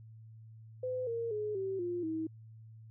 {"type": "tone with pitch steps", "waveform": "sine", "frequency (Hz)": [508, 463.2, 422.3, 385, 351, 320], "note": ["B4", "A#4", "G#4", "G4", "F4", "D#4"], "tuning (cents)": [49, -11, 29, -31, 9, 49], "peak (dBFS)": -33, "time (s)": [0.83, 2.27], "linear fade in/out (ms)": 5, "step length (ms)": 240, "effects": ["added 111 Hz sine -50 dBFS peak until 2.9 s"]}